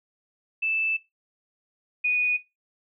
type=tone pair in turn; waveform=sine; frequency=2637 / 2473 Hz; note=E7 / D#7; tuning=0 / -11 cents; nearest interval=minor second; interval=111 cents; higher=first; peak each=-23 / -20 dBFS; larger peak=second; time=0.62-0.97 / 2.04-2.37 s; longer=first; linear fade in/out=10 ms; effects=noise-tail reverb RT60 0.2 s tail -17 dB re dry